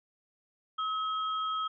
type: tone pair together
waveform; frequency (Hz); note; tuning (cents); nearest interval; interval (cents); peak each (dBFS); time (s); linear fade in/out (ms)
sine; 1282 / 3230; E6 / G#7; -49 / -49; octave + major third; 1600; -30 / -39; 0.78-1.68; 10
effects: none